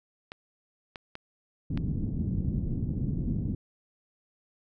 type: clicks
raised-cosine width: 0.3 ms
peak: -23 dBFS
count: 4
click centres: 0.319 / 0.958 / 1.154 / 1.775 s
type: low-pass noise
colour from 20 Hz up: white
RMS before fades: -30 dBFS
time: 1.7-3.55 s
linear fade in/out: 5 ms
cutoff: 220 Hz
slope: 24 dB/octave
effects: none